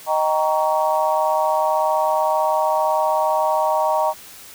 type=chord; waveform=sine; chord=Eb dominant seventh; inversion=none; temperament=just; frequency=622.3 / 777.8 / 933.4 / 1120.1 Hz; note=Eb5 / G5 / Bb5 / Db6; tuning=0 / -14 / +2 / +18 cents; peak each=-20 / -23 / -20 / -26 dBFS; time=0.06-4.14 s; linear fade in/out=50 ms; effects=white hiss -41 dBFS RMS until 4.54 s